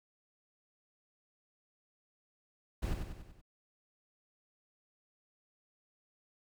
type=noise with echo; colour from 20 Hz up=brown; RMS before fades=-34 dBFS; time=2.82-2.94 s; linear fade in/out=10 ms; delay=95 ms; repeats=5; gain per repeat=-5 dB; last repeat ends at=3.415 s; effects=none